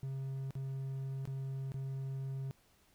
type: tone with dropouts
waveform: triangle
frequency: 134.6 Hz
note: C3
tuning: 49 cents sharp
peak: -35 dBFS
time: 0.03-2.51 s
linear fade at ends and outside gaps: 0 ms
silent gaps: 0.507-0.553 / 1.254-1.275 / 1.719-1.742 s
effects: pink hiss -69 dBFS RMS until 2.94 s

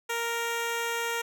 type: tone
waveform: 10% pulse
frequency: 465.9 Hz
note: A#4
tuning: 1 cent flat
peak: -20 dBFS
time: 0.09-1.22 s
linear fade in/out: 10 ms
effects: none

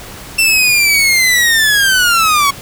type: linear sweep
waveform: sawtooth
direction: down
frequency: 2691 to 1100 Hz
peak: -5 dBFS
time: 0.38-2.51 s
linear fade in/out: 10 ms
effects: pink hiss -31 dBFS RMS until 2.61 s

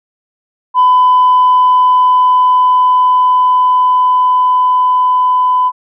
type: tone with level ramp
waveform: sine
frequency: 1004 Hz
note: B5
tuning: 28 cents sharp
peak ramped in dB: -3 to -7 dBFS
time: 0.74-5.72 s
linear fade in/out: 50 ms
effects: tanh soft clip ceiling -2 dBFS

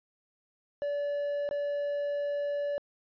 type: tone with dropouts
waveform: triangle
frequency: 576 Hz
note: D5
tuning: 34 cents flat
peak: -27 dBFS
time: 0.82-2.78 s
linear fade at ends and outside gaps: 0 ms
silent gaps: 1.49-1.511 s
effects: resampled to 11025 Hz

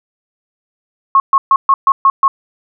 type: tone bursts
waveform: sine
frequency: 1089 Hz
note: C#6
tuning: 31 cents flat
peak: -5 dBFS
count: 7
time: 1.15-2.28 s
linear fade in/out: 2 ms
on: 50 ms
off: 130 ms
effects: none

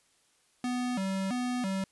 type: tone with vibrato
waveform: square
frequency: 218.3 Hz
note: A3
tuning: 13 cents flat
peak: -30 dBFS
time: 0.64-1.84 s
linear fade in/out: 2 ms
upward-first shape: square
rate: 1.5 Hz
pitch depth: 220 cents each way
effects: white hiss -68 dBFS RMS until 1.91 s + resampled to 24000 Hz

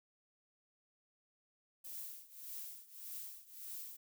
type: noise with tremolo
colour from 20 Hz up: violet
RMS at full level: -45 dBFS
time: 1.84-3.97 s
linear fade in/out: 10 ms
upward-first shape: triangle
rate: 1.7 Hz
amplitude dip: 90%
effects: none

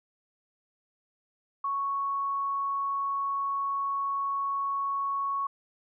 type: tone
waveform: sine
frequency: 1108.7 Hz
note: C#6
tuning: in tune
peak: -27 dBFS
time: 1.64-5.47 s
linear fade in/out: 5 ms
effects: none

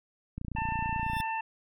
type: click train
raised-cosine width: 5 ms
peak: -24 dBFS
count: 25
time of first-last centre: 0.38-1.202 s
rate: 29.2 Hz
type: harmonic tone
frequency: 893 Hz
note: A5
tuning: 25 cents sharp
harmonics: 1 / 2 / 3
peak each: -31 / -39 / -38 dBFS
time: 0.56-1.41 s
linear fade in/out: 5 ms
type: tone with exponential growth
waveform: 25% pulse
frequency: 1772 Hz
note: A6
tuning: 12 cents sharp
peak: -30 dBFS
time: 0.96-1.21 s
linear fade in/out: 1 ms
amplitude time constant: 53 ms
effects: none

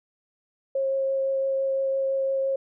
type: tone with vibrato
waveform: sine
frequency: 539 Hz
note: C#5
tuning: 49 cents flat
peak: -22 dBFS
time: 0.75-2.56 s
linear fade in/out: 5 ms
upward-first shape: triangle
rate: 5.9 Hz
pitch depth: 9 cents each way
effects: none

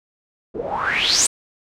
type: noise with low-pass filter sweep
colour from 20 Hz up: white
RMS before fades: -20 dBFS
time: 0.54-1.27 s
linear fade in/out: 10 ms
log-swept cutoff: 360 to 8400 Hz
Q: 7.7
effects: none

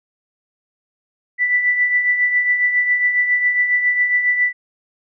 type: tone with tremolo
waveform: sine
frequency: 1975.5 Hz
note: B6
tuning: in tune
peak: -11 dBFS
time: 1.38-4.53 s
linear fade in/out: 50 ms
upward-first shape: triangle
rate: 7.3 Hz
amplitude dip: 60%
effects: none

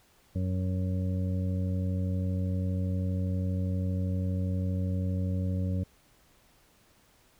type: harmonic tone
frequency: 92.5 Hz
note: F#2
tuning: in tune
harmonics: 1 / 2 / 3 / 5 / 6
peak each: -28 / -33 / -40 / -46 / -44 dBFS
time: 0.35-5.84 s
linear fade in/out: 10 ms
effects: pink hiss -63 dBFS RMS until 7.39 s

